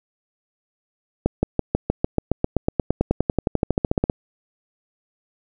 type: accelerating click train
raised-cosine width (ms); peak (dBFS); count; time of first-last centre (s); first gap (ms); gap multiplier
2; -4; 28; 1.26-4.098; 170; 0.96
effects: none